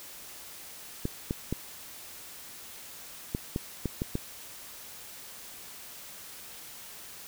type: clicks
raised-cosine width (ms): 3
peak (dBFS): -16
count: 8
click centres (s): 1.054 / 1.309 / 1.526 / 3.349 / 3.561 / 3.857 / 4.019 / 4.154
effects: white hiss -46 dBFS RMS until 7.27 s